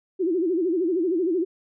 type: tone with vibrato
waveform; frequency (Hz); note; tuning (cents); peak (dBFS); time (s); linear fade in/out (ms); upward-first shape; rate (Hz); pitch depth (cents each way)
sine; 349.2; F4; 0; -20; 0.19-1.45; 20; sine; 13; 160
effects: none